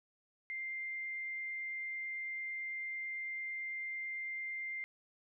sine tone, 2097 Hz, C7, 3 cents sharp, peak -38 dBFS, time 0.5-4.84 s, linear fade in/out 0 ms, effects none

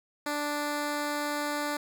10% pulse tone, 293.7 Hz, D4, in tune, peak -21 dBFS, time 0.26-1.77 s, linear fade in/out 5 ms, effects none

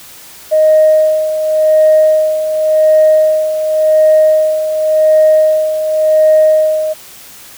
sine tone with tremolo, 622.3 Hz, D#5, in tune, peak -3 dBFS, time 0.51-6.94 s, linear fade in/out 20 ms, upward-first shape sine, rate 0.9 Hz, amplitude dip 65%, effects tanh soft clip ceiling 0 dBFS + white hiss -35 dBFS RMS until 7.57 s

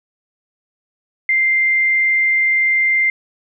sine tone, 2093 Hz, C7, in tune, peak -12 dBFS, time 1.29-3.1 s, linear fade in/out 2 ms, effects none

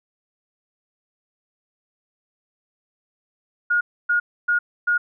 sine tone bursts, 1434 Hz, F6, 45 cents sharp, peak -16 dBFS, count 4, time 3.7-4.98 s, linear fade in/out 10 ms, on 110 ms, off 280 ms, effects none

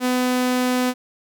sawtooth tone, 251.2 Hz, B3, 30 cents sharp, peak -14 dBFS, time 0-0.94 s, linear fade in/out 50 ms, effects none

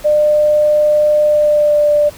sine tone with pitch glide, 600 to 591.4 Hz, D5 to D5, +37 to +12 cents, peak -8 dBFS, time 0.04-2.1 s, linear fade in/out 20 ms, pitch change -25 cents, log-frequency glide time 1.24-1.9 s, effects pink hiss -37 dBFS RMS until 2.17 s

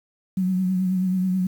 sine tone with vibrato, 185.6 Hz, F#3, 6 cents sharp, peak -19 dBFS, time 0.37-1.47 s, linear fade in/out 5 ms, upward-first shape triangle, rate 9.3 Hz, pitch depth 46 cents each way, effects 8-bit

